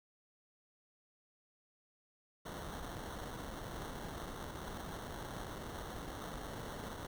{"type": "noise with sample-and-hold", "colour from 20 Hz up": "pink", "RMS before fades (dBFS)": -45, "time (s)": [2.45, 7.07], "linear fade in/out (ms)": 10, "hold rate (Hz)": 2450, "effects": []}